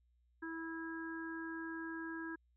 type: harmonic tone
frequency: 326.9 Hz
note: E4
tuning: 14 cents flat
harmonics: 1 / 3 / 4 / 5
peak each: -43 / -52 / -55 / -46 dBFS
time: 0.42-2.36 s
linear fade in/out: 10 ms
effects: added 60 Hz sine -70 dBFS peak until 2.56 s